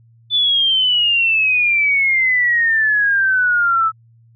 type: exponential sweep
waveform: sine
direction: down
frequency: 3512 to 1300 Hz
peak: -12 dBFS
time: 0.3-3.92 s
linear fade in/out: 50 ms
effects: added 115 Hz sine -47 dBFS peak until 4.35 s